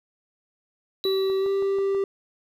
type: tone with exponential decay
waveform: triangle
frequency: 3931 Hz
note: B7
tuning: 9 cents flat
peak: -25 dBFS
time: 1.04-1.96 s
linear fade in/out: 0 ms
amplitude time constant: 200 ms
type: tone with pitch glide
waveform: triangle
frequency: 384.9 to 392.5 Hz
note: G4 to G4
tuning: -32 to +2 cents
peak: -19 dBFS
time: 1.05-2.04 s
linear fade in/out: 2 ms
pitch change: +34 cents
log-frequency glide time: 1.4-1.47 s
type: click train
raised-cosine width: 1 ms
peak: -28 dBFS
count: 5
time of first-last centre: 1.3-1.948 s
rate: 6.17 Hz
effects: none